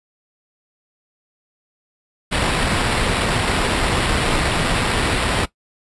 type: noise with sample-and-hold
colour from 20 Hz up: pink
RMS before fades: -19 dBFS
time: 2.31-5.46 s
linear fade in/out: 20 ms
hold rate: 6300 Hz
effects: noise-tail reverb RT60 0.1 s tail -17 dB re dry + resampled to 24000 Hz